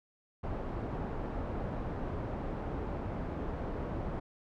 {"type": "low-pass noise", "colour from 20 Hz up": "pink", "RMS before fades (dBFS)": -37, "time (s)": [0.43, 4.2], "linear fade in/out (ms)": 10, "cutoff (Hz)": 870, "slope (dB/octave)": 12, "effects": []}